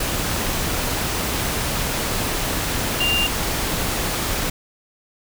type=tone in noise; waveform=sine; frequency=2794 Hz; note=F7; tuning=in tune; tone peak=-18 dBFS; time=3-3.27 s; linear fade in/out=5 ms; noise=pink; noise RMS=-23 dBFS; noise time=0-4.5 s; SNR=+2 dB; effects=none